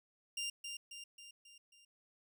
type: tone with echo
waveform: 20% pulse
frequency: 2794 Hz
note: F7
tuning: in tune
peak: -33 dBFS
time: 0.37-0.5 s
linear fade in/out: 5 ms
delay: 270 ms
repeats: 5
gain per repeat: -5 dB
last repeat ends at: 1.85 s
effects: none